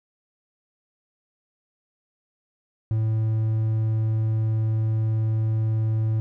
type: tone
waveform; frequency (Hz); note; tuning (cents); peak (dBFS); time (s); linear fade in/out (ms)
triangle; 110.2; A2; +3; -18; 2.91-6.2; 0
effects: none